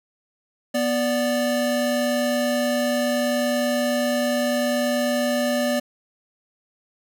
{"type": "tone pair together", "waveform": "square", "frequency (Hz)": [244.9, 585], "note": ["B3", "D5"], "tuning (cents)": [-14, -7], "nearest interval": "octave + minor third", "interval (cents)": 1507, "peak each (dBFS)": [-24, -23], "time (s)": [0.74, 5.8], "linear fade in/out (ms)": 10, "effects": []}